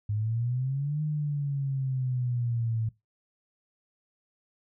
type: exponential two-way sweep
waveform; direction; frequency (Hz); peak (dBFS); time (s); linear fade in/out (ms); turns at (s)
sine; up then down; 102.8 to 153.4 to 110.8; -26; 0.09-2.89; 5; 1.02
effects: noise-tail reverb RT60 0.2 s tail -20 dB re dry